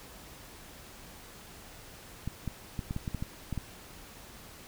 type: clicks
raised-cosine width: 5 ms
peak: -21 dBFS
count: 10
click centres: 2.276 / 2.477 / 2.792 / 2.909 / 2.964 / 3.078 / 3.147 / 3.225 / 3.527 / 3.577 s
effects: pink hiss -50 dBFS RMS until 4.67 s